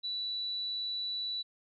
sine tone, 3951 Hz, B7, in tune, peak -33 dBFS, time 0.03-1.43 s, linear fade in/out 20 ms, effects none

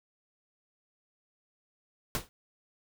pink noise with exponential decay, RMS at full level -28 dBFS, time 2.15-2.29 s, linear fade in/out 0 ms, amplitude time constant 30 ms, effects none

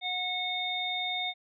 harmonic tone, 730 Hz, F#5, 24 cents flat, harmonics 1 / 3 / 5, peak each -36 / -35 / -32 dBFS, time 0.01-1.34 s, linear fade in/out 50 ms, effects none

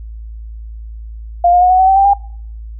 sine tone with pitch steps, 698.5 / 712.4 / 726.5 / 740.9 / 755.6 / 770.6 / 785.9 / 801.4 Hz, F5 / F5 / F#5 / F#5 / F#5 / G5 / G5 / G5, 0 / +34 / -32 / +2 / +36 / -30 / +4 / +38 cents, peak -6 dBFS, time 1.44-2.136 s, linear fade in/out 5 ms, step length 87 ms, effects noise-tail reverb RT60 0.6 s tail -24 dB re dry + added 55 Hz sine -26 dBFS peak until 2.79 s

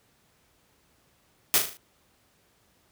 white noise with echo, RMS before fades -20 dBFS, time 1.54-1.58 s, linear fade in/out 0 ms, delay 38 ms, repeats 5, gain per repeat -6 dB, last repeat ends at 1.77 s, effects pink hiss -65 dBFS RMS until 2.91 s + high-pass 60 Hz 12 dB/octave

